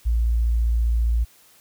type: tone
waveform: sine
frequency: 57.5 Hz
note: A#1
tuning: 23 cents flat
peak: -17 dBFS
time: 0.05-1.25 s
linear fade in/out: 20 ms
effects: white hiss -54 dBFS RMS until 1.6 s